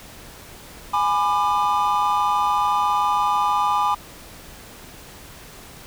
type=chord; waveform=triangle; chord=G# diminished; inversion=none; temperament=just; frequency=830.6 / 996.7 / 1196.1 Hz; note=G#5 / B5 / D6; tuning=0 / +16 / +31 cents; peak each=-20 dBFS; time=0.93-3.95 s; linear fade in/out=10 ms; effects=pink hiss -42 dBFS RMS until 5.86 s